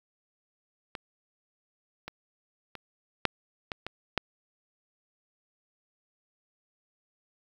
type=clicks; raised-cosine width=0.3 ms; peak=-20 / -22 / -24 / -6 / -17 / -19 / -9 dBFS; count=7; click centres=0.952 / 2.08 / 2.753 / 3.253 / 3.718 / 3.866 / 4.177 s; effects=8-bit